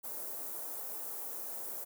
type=band-stop noise; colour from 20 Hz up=white; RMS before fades=-41 dBFS; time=0.03-1.85 s; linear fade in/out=20 ms; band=740 to 13000 Hz; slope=12 dB/octave; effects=high-pass 400 Hz 12 dB/octave